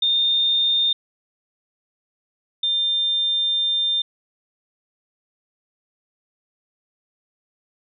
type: tone pair in turn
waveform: sine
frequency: 3633 / 3600 Hz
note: A#7 / A7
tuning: -45 / +39 cents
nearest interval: unison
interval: 16 cents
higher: first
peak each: -16 / -18 dBFS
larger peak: first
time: 0.02-0.93 / 2.63-4.02 s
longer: second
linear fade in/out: 5 ms
effects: none